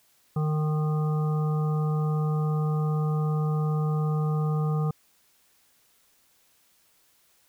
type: harmonic tone with a mistuned harmonic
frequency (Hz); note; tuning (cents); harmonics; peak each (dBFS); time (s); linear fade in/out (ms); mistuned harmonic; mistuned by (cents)
152.9; D#3; -30; 1 / 3 / 5 / 7 / 8; -23 / -35 / -39 / -45 / -39; 0.36-4.91; 5; 5; +21
effects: white hiss -64 dBFS RMS until 7.48 s